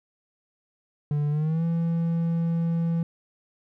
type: tone with pitch glide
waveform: triangle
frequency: 147.1 to 167.03 Hz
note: D3 to E3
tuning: +3 to +23 cents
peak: -20 dBFS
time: 1.11-3.03 s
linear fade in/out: 2 ms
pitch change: +220 cents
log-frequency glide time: 1.3-1.64 s
effects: none